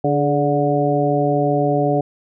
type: harmonic tone with a mistuned harmonic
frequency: 145.4 Hz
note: D3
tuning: 17 cents flat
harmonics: 1 / 2 / 3 / 4 / 5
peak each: -21 / -21 / -21 / -21 / -21 dBFS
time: 0.04-2.01 s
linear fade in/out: 5 ms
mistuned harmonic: 3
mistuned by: -49 cents
effects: none